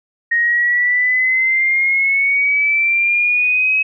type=exponential sweep; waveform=sine; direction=up; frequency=1864.7 to 2560 Hz; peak=-12 dBFS; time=0.31-3.83 s; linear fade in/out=10 ms; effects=none